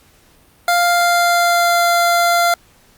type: tone with pitch glide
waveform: 25% pulse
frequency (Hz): 698.5 to 691.7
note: F5 to F5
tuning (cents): 0 to -17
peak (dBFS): -8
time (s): 0.68-2.54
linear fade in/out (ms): 2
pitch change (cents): -17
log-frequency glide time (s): 0.88-1.85
effects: pink hiss -51 dBFS RMS until 2.97 s + Opus 48 kbps